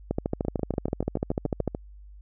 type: two click trains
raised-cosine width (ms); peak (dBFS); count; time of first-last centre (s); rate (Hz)
2; -17 / -12; 10 / 22; 0.45-1.749 / 0.11-1.677; 6.93 / 13.4
effects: added 50 Hz sine -44 dBFS peak until 2.21 s